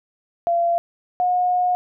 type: tone pair in turn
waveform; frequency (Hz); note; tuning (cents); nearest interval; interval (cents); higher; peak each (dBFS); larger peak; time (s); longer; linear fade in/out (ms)
sine; 685 / 722.1; F5 / F#5; -34 / -42; minor second; 92; second; -16; neither; 0.47-0.78 / 1.2-1.75; second; 0
effects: none